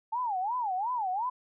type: tone with vibrato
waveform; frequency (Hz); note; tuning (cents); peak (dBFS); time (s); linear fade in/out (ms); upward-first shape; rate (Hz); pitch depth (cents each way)
sine; 859; A5; -42; -28; 0.12-1.3; 10; sine; 2.8; 280
effects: none